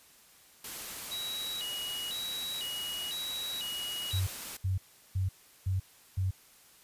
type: noise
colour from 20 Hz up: white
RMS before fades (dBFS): -41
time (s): 0.64-4.57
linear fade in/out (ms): 5
type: tone with vibrato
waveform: triangle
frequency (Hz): 3354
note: G#7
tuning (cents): +16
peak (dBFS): -34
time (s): 1.11-4.2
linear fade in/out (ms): 10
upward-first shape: square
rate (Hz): 1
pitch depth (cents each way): 250
type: tone bursts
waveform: sine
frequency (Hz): 94.2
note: F#2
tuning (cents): +32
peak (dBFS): -27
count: 5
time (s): 4.13-6.31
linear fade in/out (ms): 10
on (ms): 140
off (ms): 370
effects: white hiss -59 dBFS RMS until 6.83 s + resampled to 32000 Hz